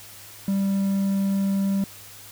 triangle tone, 196 Hz, G3, in tune, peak -18 dBFS, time 0.48-1.84 s, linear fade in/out 2 ms, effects added 102 Hz sine -53 dBFS peak until 2.31 s + white hiss -44 dBFS RMS until 2.31 s

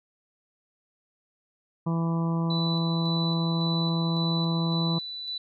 harmonic tone, 166 Hz, E3, 12 cents sharp, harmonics 1 / 2 / 3 / 4 / 5 / 6 / 7, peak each -24 / -34 / -40 / -41 / -43 / -37 / -42 dBFS, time 1.86-4.99 s, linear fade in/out 10 ms
sine tone with tremolo, 3974 Hz, B7, 10 cents sharp, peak -30 dBFS, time 2.5-5.38 s, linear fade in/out 5 ms, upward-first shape square, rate 1.8 Hz, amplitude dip 35%
effects none

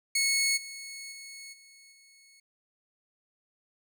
15% pulse tone with level steps, 2196 Hz, C#7, 17 cents flat, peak -18 / -34 / -37 / -47 / -50 dBFS, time 0.15-2.4 s, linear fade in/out 5 ms, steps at 0.56 / 1.11 / 1.52 / 1.91 s, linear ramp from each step 20 ms, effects none

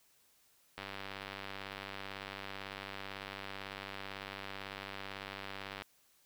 click train, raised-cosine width 0.3 ms, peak -26 dBFS, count 495, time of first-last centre 0.78-5.821 s, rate 98 Hz, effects white hiss -69 dBFS RMS until 6.25 s

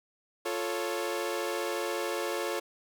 sawtooth chord, F augmented, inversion none, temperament equal, 349.2 / 440 / 554.4 Hz, F4 / A4 / C#5, 0 / 0 / 0 cents, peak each -31 dBFS, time 0.45-2.6 s, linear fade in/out 10 ms, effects none

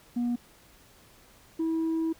sine tone pair in turn, 240.7 / 324.6 Hz, B3 / E4, -44 / -27 cents, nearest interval perfect fourth, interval 517 cents, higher second, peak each -23 dBFS, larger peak neither, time 0.16-0.36 / 1.59-2.13 s, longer second, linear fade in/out 10 ms, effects tanh soft clip ceiling -24 dBFS + pink hiss -57 dBFS RMS until 2.19 s

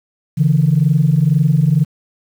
sine tone pair together, 140.73 / 162.8 Hz, C#3 / E3, +27 / -21 cents, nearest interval minor third, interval 252 cents, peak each -12 dBFS, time 0.37-1.85 s, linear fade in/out 20 ms, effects tanh soft clip ceiling -3 dBFS + 7-bit

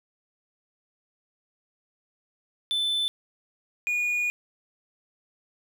triangle tone pair in turn, 3520 / 2447 Hz, A7 / D#7, 0 / -29 cents, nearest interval tritone, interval 629 cents, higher first, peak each -22 dBFS, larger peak neither, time 2.71-3.08 / 3.87-4.3 s, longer second, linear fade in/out 0 ms, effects none

